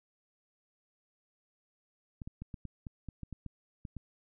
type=clicks; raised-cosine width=5 ms; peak=-29 dBFS; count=12; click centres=2.218 / 2.275 / 2.42 / 2.542 / 2.653 / 2.868 / 3.087 / 3.233 / 3.327 / 3.463 / 3.852 / 3.967 s; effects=none